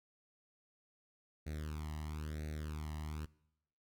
sawtooth tone with flanger, 76.5 Hz, D#2, 29 cents flat, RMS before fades -42 dBFS, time 1.46-3.26 s, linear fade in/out 10 ms, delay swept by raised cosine 0.48 to 1.02 ms, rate 1 Hz, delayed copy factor +1, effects noise-tail reverb RT60 0.8 s tail -22 dB re dry

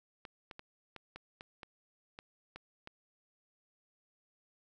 clicks, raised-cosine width 0.3 ms, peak -30 dBFS, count 10, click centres 0.252 / 0.512 / 0.594 / 0.963 / 1.16 / 1.409 / 1.632 / 2.189 / 2.56 / 2.874 s, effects none

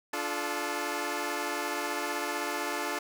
10% pulse chord, D minor, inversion none, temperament equal with one note detuned, 293.7 / 349.2 / 432.7 Hz, D4 / F4 / A4, 0 / 0 / -29 cents, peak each -27 dBFS, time 0.13-2.99 s, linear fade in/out 5 ms, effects none

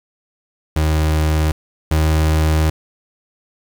35% pulse tone pair in turn, 77.78 / 78.23 Hz, D#2 / D#2, 0 / +10 cents, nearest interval unison, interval 10 cents, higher second, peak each -12 / -11 dBFS, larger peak second, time 0.76-1.52 / 1.91-2.7 s, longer second, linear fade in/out 5 ms, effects 7-bit

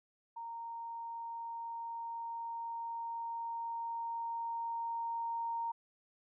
sine tone with level ramp, 926 Hz, A#5, 12 cents flat, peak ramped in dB -41 to -34 dBFS, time 0.36-5.72 s, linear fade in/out 10 ms, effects none

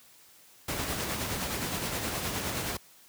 pink noise with tremolo, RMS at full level -31 dBFS, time 0.68-2.77 s, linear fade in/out 5 ms, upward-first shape sine, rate 9.6 Hz, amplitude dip 35%, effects white hiss -57 dBFS RMS until 3.08 s + high-pass 60 Hz 12 dB/octave

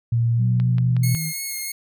sine tone with pitch glide, 116.8 to 123.67 Hz, A#2 to B2, +4 to +3 cents, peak -16 dBFS, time 0.12-1.15 s, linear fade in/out 5 ms, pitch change +99 cents, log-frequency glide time 0.34-0.64 s
sine linear sweep, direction down, 189.3 to 155.6 Hz, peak -25 dBFS, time 0.37-1.33 s, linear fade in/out 50 ms
click train, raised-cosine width 0.3 ms, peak -21 dBFS, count 4, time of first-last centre 0.6-1.149 s, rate 5.46 Hz
5% pulse tone with vibrato, 2162 Hz, C#7, 44 cents flat, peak -17 dBFS, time 1.03-1.72 s, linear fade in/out 5 ms, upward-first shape sine, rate 3.1 Hz, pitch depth 19 cents each way
effects none

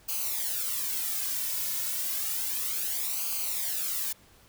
blue noise with flanger, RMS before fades -31 dBFS, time 0.08-4.13 s, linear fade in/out 10 ms, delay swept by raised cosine 0.54 to 2.54 ms, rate 0.31 Hz, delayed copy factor -0.75, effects pink hiss -58 dBFS RMS until 4.48 s

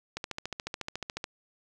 click train, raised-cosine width 0.2 ms, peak -17 dBFS, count 16, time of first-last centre 0.17-1.241 s, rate 14 Hz, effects none

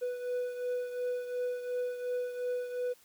triangle beating tone pair, 493.9 / 496.7 Hz, B4 / B4, 0 / +10 cents, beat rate 2.8 Hz, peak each -31 / -38 dBFS, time 0.01-2.94 s, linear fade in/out 20 ms, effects white hiss -62 dBFS RMS until 3.04 s

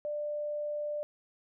sine tone, 593 Hz, D5, 17 cents sharp, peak -32 dBFS, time 0.05-1.03 s, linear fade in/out 0 ms, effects none

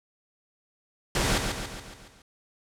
pink noise with echo, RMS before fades -25 dBFS, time 1.15-1.38 s, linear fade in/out 2 ms, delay 140 ms, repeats 6, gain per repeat -5 dB, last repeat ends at 2.22 s, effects low-pass 9000 Hz 12 dB/octave

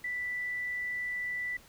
sine tone, 1975.5 Hz, B6, in tune, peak -32 dBFS, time 0.04-1.57 s, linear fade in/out 5 ms, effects pink hiss -57 dBFS RMS until 1.68 s

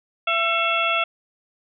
harmonic tone with a mistuned harmonic, 671 Hz, E5, 31 cents sharp, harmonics 1 / 2 / 3 / 4 / 5, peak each -26 / -23 / -28 / -23 / -28 dBFS, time 0.27-1.04 s, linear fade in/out 5 ms, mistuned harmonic 3, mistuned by +140 cents, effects none

